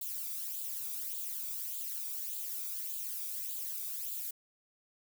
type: noise with flanger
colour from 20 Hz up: violet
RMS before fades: -39 dBFS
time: 0.01-4.31 s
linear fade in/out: 5 ms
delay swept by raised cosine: 0.26 to 0.86 ms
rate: 1.7 Hz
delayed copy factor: +0.6
effects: none